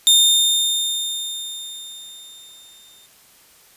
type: tone with exponential decay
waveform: sawtooth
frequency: 3636 Hz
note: A#7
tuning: 44 cents flat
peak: -6 dBFS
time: 0.07-3.06 s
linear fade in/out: 0 ms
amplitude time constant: 650 ms
effects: white hiss -51 dBFS RMS until 3.76 s + resampled to 32000 Hz